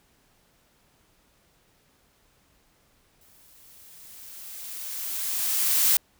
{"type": "noise with exponential growth", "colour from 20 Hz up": "blue", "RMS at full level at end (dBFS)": -19, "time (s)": [3.21, 5.97], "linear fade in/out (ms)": 2, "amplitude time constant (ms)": 600, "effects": ["pink hiss -64 dBFS RMS until 6.19 s"]}